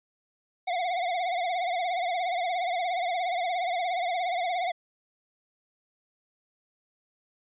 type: tone with vibrato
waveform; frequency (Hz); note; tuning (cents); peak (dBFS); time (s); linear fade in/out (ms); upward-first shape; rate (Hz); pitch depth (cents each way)
square; 712; F5; +33; -27; 0.67-4.72; 10; triangle; 17; 110
effects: resampled to 8000 Hz